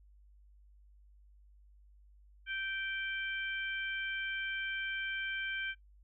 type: harmonic tone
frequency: 780 Hz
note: G5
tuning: 9 cents flat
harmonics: 2 / 3 / 4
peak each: -37 / -41 / -43 dBFS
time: 2.46-5.75 s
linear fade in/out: 50 ms
effects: noise-tail reverb RT60 0.1 s tail -20 dB re dry + added 50 Hz sine -58 dBFS peak until 6.03 s

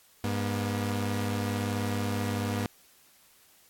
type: tone pair together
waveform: sawtooth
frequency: 101.12 / 240.5 Hz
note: G#2 / B3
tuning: -46 / -46 cents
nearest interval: octave + minor third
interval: 1500 cents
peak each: -26 / -28 dBFS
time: 0.24-2.66 s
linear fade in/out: 0 ms
effects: white hiss -60 dBFS RMS until 3.69 s + AAC 64 kbps

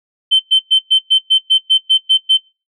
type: tone bursts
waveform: sine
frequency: 3088 Hz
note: G7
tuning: 27 cents flat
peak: -5 dBFS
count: 11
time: 0.31-2.378 s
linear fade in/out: 20 ms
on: 88 ms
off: 110 ms
effects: noise-tail reverb RT60 0.3 s tail -25 dB re dry + tanh soft clip ceiling -3 dBFS

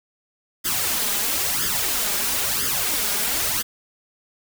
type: noise with flanger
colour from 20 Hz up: white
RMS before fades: -23 dBFS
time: 0.64-3.63 s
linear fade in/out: 20 ms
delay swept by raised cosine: 0.6 to 5 ms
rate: 1 Hz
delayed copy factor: +0.75
effects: none

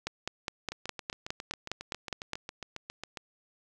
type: two click trains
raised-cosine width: 0.2 ms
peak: -21 / -15 dBFS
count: 19 / 12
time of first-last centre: 0.72-3.172 / 0.07-2.333 s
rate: 7.34 / 4.86 Hz
effects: none

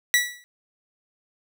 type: tone with exponential decay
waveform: sawtooth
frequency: 1948 Hz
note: B6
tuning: 24 cents flat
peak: -10 dBFS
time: 0.14-0.44 s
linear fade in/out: 0 ms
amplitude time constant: 65 ms
effects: none

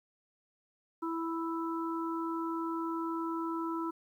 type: harmonic tone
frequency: 329.6 Hz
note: E4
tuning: in tune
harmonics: 1 / 3 / 4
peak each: -34 / -39 / -40 dBFS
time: 1.02-3.91 s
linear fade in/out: 10 ms
effects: 11-bit

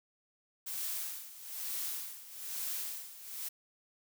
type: noise with tremolo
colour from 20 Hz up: blue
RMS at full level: -37 dBFS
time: 0.66-3.49 s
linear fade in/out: 10 ms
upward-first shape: sine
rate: 1.1 Hz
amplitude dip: 80%
effects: none

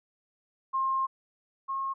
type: tone pair in turn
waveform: sine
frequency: 1064 / 1080.7 Hz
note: C6 / C#6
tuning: +29 / -44 cents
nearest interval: unison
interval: 27 cents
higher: second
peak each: -25 / -29 dBFS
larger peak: first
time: 0.73-1.07 / 1.68-1.94 s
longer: first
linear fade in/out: 20 ms
effects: none

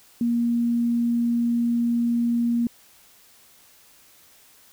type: tone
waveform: sine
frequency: 236.1 Hz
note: A#3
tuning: 22 cents sharp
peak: -19 dBFS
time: 0.21-2.67 s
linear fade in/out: 2 ms
effects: white hiss -54 dBFS RMS until 4.72 s

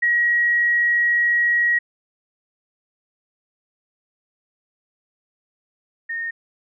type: tone pair in turn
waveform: sine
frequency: 1903 / 1841.4 Hz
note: A#6 / A#6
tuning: +35 / -22 cents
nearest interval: minor second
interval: 57 cents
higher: first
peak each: -15 / -24 dBFS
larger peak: first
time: 0.02-1.79 / 6.09-6.31 s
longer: first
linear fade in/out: 10 ms
effects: none

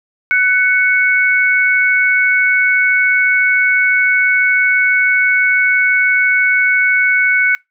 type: tone pair together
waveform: sine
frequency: 1497.7 / 2217 Hz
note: F#6 / C#7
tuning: +21 / 0 cents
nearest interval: perfect fifth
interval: 679 cents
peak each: -12 dBFS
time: 0.31-7.55 s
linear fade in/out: 0 ms
effects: noise-tail reverb RT60 0.2 s tail -26 dB re dry

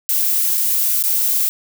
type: noise with dropouts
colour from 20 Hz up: violet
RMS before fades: -17 dBFS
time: 0.09-1.49 s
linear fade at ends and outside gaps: 0 ms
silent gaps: 0.573-0.578 / 1.026-1.038 s
effects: none

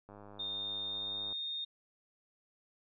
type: click train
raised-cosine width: 1 ms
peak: -38 dBFS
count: 127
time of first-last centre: 0.09-1.325 s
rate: 102 Hz
type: tone with pitch glide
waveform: sine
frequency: 3648 to 3675 Hz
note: A#7 to A#7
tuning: -38 to -25 cents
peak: -36 dBFS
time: 0.39-1.65 s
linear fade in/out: 10 ms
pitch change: +13 cents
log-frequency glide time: 0.8-1.32 s
effects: none

